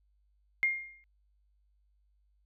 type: tone with exponential decay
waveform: sine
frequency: 2123 Hz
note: C7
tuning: 25 cents sharp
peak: -22 dBFS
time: 0.63-1.04 s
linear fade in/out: 0 ms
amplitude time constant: 89 ms
effects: added 50 Hz sine -67 dBFS peak until 2.45 s